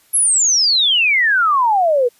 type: exponential sweep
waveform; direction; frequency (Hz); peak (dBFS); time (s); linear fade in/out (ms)
sine; down; 11420 to 466.2; -11; 0.13-2.09; 20
effects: white hiss -54 dBFS RMS until 2.19 s + resampled to 32000 Hz